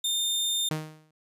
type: tone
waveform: sawtooth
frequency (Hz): 3624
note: A#7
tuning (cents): -50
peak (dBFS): -22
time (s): 0.04-0.69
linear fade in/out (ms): 5
type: tone with exponential decay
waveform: sawtooth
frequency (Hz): 155.56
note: D#3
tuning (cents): 0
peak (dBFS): -21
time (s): 0.71-1.11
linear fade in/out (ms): 2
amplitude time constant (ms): 86
effects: resampled to 32000 Hz